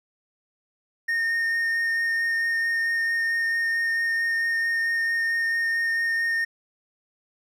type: tone with vibrato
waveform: triangle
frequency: 1836 Hz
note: A#6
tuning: 27 cents flat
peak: -20 dBFS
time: 1.08-6.45 s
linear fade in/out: 10 ms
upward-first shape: sine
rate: 4.5 Hz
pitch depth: 9 cents each way
effects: none